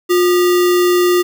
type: tone with sample-and-hold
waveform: sine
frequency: 356.1 Hz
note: F4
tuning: 34 cents sharp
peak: -9 dBFS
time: 0.09-1.23 s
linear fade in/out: 20 ms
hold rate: 1575 Hz
effects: none